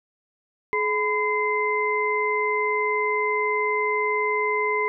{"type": "tone cluster", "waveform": "sine", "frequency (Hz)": [424.5, 1006, 2076], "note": ["G#4", "B5", "C7"], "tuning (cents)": [38, 32, -14], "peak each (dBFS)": -25, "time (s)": [0.73, 4.88], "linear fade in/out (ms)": 0, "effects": []}